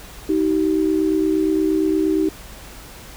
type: tone pair together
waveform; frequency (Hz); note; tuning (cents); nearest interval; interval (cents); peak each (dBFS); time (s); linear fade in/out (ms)
sine; 314.9 / 383.5; D#4 / G4; +21 / -38; minor third; 341; -17 / -20; 0.29-2.29; 5
effects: added 50 Hz sine -41 dBFS peak until 3.16 s + pink hiss -40 dBFS RMS until 3.16 s